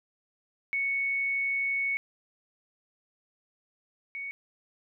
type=tone pair in turn; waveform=sine; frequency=2217 / 2227 Hz; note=C#7 / C#7; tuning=0 / +7 cents; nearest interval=unison; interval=7 cents; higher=second; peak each=-26 / -34 dBFS; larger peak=first; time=0.73-1.97 / 4.15-4.31 s; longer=first; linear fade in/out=0 ms; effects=none